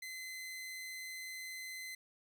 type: tone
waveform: sawtooth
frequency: 2047 Hz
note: C7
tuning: 38 cents flat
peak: -40 dBFS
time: 0.02-1.95 s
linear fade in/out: 5 ms
effects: none